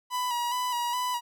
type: tone with vibrato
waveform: 45% pulse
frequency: 977 Hz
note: B5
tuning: 19 cents flat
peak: -27 dBFS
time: 0.1-1.21 s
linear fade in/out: 50 ms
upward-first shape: square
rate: 2.4 Hz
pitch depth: 33 cents each way
effects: none